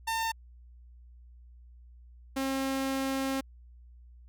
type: tone pair in turn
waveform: sawtooth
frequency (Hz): 903 / 268.5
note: A5 / C4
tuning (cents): +45 / +45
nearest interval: octave + major sixth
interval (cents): 2100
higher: first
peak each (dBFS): -25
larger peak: neither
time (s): 0.07-0.32 / 2.36-3.41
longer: second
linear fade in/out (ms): 10
effects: added 60 Hz sine -50 dBFS peak until 4.28 s